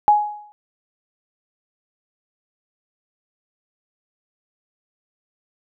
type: tone with exponential decay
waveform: sine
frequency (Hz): 836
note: G#5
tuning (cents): +11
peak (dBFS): -7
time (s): 0.08-0.52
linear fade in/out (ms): 0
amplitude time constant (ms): 94
effects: none